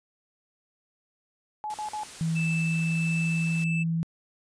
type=tone bursts; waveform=sine; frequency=850 Hz; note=G#5; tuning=40 cents sharp; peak=-30 dBFS; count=3; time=1.64-2.034 s; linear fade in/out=0 ms; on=100 ms; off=47 ms
type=noise; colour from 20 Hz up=white; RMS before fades=-43 dBFS; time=1.7-3.64 s; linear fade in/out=0 ms
type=tone with pitch glide; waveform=sine; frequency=163 to 164.8 Hz; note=E3 to E3; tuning=-19 to 0 cents; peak=-24 dBFS; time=2.21-4.03 s; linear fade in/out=0 ms; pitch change=+19 cents; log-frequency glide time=2.42-3.15 s
type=tone with tremolo; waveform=triangle; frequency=2637 Hz; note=E7; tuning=in tune; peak=-28 dBFS; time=2.35-3.84 s; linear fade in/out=20 ms; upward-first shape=triangle; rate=1.5 Hz; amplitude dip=25%
effects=resampled to 22050 Hz